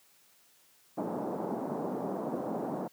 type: band-pass noise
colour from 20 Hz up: pink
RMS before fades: -35 dBFS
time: 0.97-2.88 s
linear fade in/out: 10 ms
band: 190 to 870 Hz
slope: 24 dB/octave
effects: white hiss -64 dBFS RMS until 2.92 s + high-pass 100 Hz 12 dB/octave